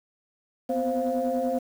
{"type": "tone cluster", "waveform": "sine", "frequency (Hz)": [245.4, 255.7, 523, 697], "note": ["B3", "C4", "C5", "F5"], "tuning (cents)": [-11, -40, -1, -4], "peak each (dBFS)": [-32, -29, -26, -29], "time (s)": [0.69, 1.59], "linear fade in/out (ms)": 10, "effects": ["tanh soft clip ceiling -16 dBFS", "8-bit"]}